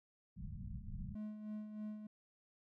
pink low-pass noise, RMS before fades -46 dBFS, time 0.36-1.15 s, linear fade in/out 10 ms, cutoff 220 Hz, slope 96 dB/octave
triangle tone with tremolo, 212.7 Hz, G#3, 42 cents sharp, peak -39 dBFS, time 1.15-2.07 s, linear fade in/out 5 ms, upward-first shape sine, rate 3.2 Hz, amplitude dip 55%
effects none

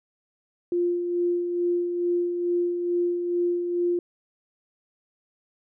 sine tone with tremolo, 350 Hz, F4, 4 cents sharp, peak -20 dBFS, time 0.72-3.99 s, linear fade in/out 2 ms, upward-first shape sine, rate 2.3 Hz, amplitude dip 45%, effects none

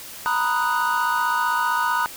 triangle chord, B major seventh, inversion third, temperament equal, 932.3 / 987.8 / 1244.5 / 1480 Hz, A#5 / B5 / D#6 / F#6, 0 / 0 / 0 / 0 cents, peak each -23 dBFS, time 0.26-2.06 s, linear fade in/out 0 ms, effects white hiss -38 dBFS RMS until 2.16 s

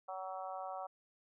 harmonic tone, 188.3 Hz, F#3, 31 cents sharp, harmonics 3 / 4 / 5 / 6 / 7, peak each -47 / -43 / -50 / -49 / -51 dBFS, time 0.08-0.87 s, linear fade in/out 10 ms, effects none

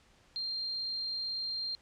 sine tone, 4186 Hz, C8, in tune, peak -33 dBFS, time 0.36-1.75 s, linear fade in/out 0 ms, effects pink hiss -64 dBFS RMS until 1.81 s + low-pass 7000 Hz 12 dB/octave

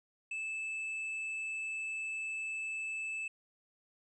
sine tone with tanh clipping, 2624 Hz, E7, 9 cents flat, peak -37 dBFS, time 0.31-3.28 s, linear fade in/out 5 ms, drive 5 dB, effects resampled to 22050 Hz

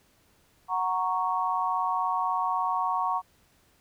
sine chord, F# major, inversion none, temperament equal, 740 / 932.3 / 1108.7 Hz, F#5 / A#5 / C#6, 0 / 0 / 0 cents, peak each -30 / -29 / -28 dBFS, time 0.68-3.22 s, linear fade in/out 50 ms, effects pink hiss -64 dBFS RMS until 3.8 s

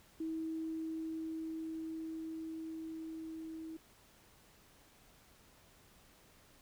sine tone with level ramp, 321.4 Hz, E4, 44 cents flat, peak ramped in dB -36 to -43 dBFS, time 0.2-3.77 s, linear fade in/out 5 ms, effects pink hiss -64 dBFS RMS until 6.61 s

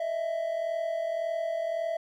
triangle tone pair together, 622.3 / 664.1 Hz, D#5 / E5, 0 / +13 cents, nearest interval minor second, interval 113 cents, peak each -33 / -27 dBFS, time 0-1.97 s, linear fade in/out 5 ms, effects none

